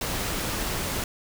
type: noise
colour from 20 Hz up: pink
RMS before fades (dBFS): -29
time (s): 0.01-1.04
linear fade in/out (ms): 2
effects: none